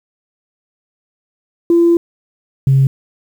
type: tone pair in turn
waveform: sine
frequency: 340.3 / 135.05 Hz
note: F4 / C#3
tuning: -45 / -45 cents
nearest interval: octave + major third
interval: 1600 cents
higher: first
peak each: -6 dBFS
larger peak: neither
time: 1.7-1.97 / 2.67-2.87 s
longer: first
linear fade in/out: 2 ms
effects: tanh soft clip ceiling -3 dBFS + 7-bit